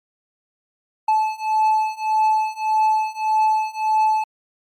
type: beating tone pair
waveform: triangle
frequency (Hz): 867 / 868.7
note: A5 / A5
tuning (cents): -26 / -22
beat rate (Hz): 1.7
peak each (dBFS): -18 / -17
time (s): 1.08-4.24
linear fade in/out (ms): 5
effects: MP3 64 kbps